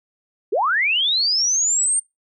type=linear sweep; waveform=sine; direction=up; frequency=338.8 to 8870 Hz; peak=-16 dBFS; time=0.52-2 s; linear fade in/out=10 ms; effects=noise-tail reverb RT60 0.2 s tail -25 dB re dry